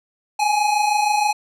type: tone pair together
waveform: square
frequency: 816.6 / 843 Hz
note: G#5 / G#5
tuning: -29 / +26 cents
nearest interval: minor second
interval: 55 cents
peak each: -23 / -18 dBFS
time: 0.39-1.33 s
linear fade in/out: 10 ms
effects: low-pass 10000 Hz 12 dB/octave